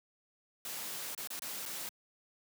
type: noise with dropouts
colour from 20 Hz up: white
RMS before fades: -41 dBFS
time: 0.65-1.89 s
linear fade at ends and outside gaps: 2 ms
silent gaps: 1.149-1.177 / 1.274-1.303 / 1.394-1.42 / 1.655-1.659 s
effects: high-pass 150 Hz 12 dB/octave